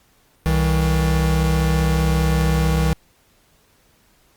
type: tone pair together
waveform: square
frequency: 65.1 / 159.93 Hz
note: C2 / D#3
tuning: -8 / +48 cents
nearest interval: octave + major third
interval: 1556 cents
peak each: -19 dBFS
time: 0.46-2.93 s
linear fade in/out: 0 ms
effects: pink hiss -58 dBFS RMS until 4.36 s + Opus 48 kbps